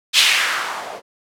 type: noise with low-pass filter sweep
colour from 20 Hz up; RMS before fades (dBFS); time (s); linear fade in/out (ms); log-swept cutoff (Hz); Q
violet; -18; 0.13-1.02; 50; 3600 to 540; 1.9
effects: none